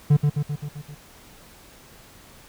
triangle tone with echo, 146.8 Hz, D3, in tune, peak -10 dBFS, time 0.1-0.17 s, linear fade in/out 10 ms, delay 130 ms, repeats 6, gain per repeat -4 dB, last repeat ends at 0.95 s, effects pink hiss -49 dBFS RMS until 2.48 s

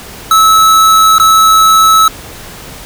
square tone with dropouts, 1301 Hz, E6, 23 cents flat, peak -4 dBFS, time 0.31-2.08 s, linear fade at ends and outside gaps 2 ms, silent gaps 1.183-1.198 s, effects pink hiss -29 dBFS RMS until 2.85 s

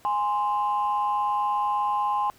sine tone pair together, 827.6 / 1044 Hz, G#5 / C6, -6 / -4 cents, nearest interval major third, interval 402 cents, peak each -24 dBFS, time 0.05-2.3 s, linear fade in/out 0 ms, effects tanh soft clip ceiling -16 dBFS + pink hiss -56 dBFS RMS until 2.38 s

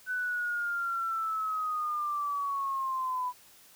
sine linear sweep, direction down, 1509 to 987.8 Hz, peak -29 dBFS, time 0.06-3.33 s, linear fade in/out 50 ms, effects white hiss -57 dBFS RMS until 3.75 s

